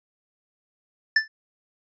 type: tone with exponential decay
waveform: square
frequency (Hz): 1760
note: A6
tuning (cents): 0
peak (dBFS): -13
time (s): 1.16-1.28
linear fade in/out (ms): 5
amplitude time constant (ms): 26
effects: resampled to 16000 Hz